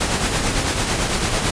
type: noise with tremolo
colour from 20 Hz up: pink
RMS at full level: -18 dBFS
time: 0-1.51 s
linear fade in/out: 10 ms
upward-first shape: triangle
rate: 9 Hz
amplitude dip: 50%
effects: resampled to 22050 Hz